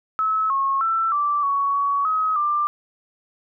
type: tone with pitch steps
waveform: sine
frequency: 1295 / 1090 / 1334 / 1168 / 1118 / 1125 / 1271 / 1187 Hz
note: E6 / C#6 / E6 / D6 / C#6 / C#6 / D#6 / D6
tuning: -31 / -29 / +20 / -10 / +14 / +25 / +36 / +18 cents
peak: -18 dBFS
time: 0.19-2.67 s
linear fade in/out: 0 ms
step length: 310 ms
effects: none